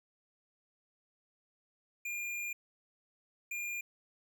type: tone bursts at uneven times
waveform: square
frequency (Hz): 2408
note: D7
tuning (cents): +43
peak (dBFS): -37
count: 2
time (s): 2.05-2.53 / 3.51-3.81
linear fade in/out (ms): 5
effects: none